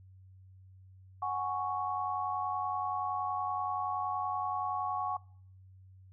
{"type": "chord", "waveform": "sine", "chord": "F# suspended second", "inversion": "none", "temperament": "equal", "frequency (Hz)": [740, 830.6, 1108.7], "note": ["F#5", "G#5", "C#6"], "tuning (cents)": [0, 0, 0], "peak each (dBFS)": [-36, -37, -34], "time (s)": [1.22, 5.17], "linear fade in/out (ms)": 5, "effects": ["noise-tail reverb RT60 0.6 s tail -24 dB re dry", "added 94 Hz sine -53 dBFS peak until 6.12 s"]}